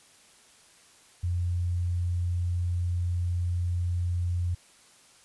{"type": "tone", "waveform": "sine", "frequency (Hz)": 88, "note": "F2", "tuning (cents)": 14, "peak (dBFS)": -25, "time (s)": [1.23, 4.55], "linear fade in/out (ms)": 10, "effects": ["white hiss -57 dBFS RMS until 5.24 s", "resampled to 24000 Hz"]}